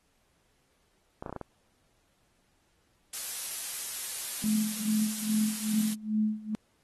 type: clicks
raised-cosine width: 1 ms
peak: -23 dBFS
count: 6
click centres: 1.225 / 1.262 / 1.295 / 1.327 / 1.363 / 1.413 s
type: noise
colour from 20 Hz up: blue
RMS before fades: -34 dBFS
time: 3.13-5.94 s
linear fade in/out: 5 ms
type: tone with tremolo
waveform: sine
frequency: 214.8 Hz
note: A3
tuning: 41 cents flat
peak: -23 dBFS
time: 4.44-6.55 s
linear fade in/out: 0 ms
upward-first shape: sine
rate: 2.4 Hz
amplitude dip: 90%
effects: pink hiss -71 dBFS RMS until 6.83 s + AAC 32 kbps